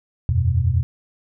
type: chord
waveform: sine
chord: E suspended second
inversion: none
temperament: just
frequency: 82.41 / 92.71 / 123.61 Hz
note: E2 / F#2 / B2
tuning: 0 / +4 / +2 cents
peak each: -20 dBFS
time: 0.29-0.83 s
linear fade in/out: 0 ms
effects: none